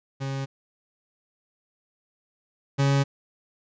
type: tone pair in turn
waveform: 40% pulse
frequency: 136 / 138.94 Hz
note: C#3 / C#3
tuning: -33 / +4 cents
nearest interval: unison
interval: 37 cents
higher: second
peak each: -27 / -18 dBFS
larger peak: second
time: 0.2-0.46 / 2.78-3.04 s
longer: neither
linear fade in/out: 20 ms
effects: resampled to 16000 Hz